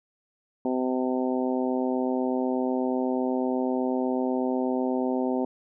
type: harmonic tone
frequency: 128.1 Hz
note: C3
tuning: 36 cents flat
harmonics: 2 / 3 / 4 / 5 / 6 / 7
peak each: -26 / -30 / -32 / -34 / -36 / -37 dBFS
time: 0.65-5.45 s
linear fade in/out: 2 ms
effects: none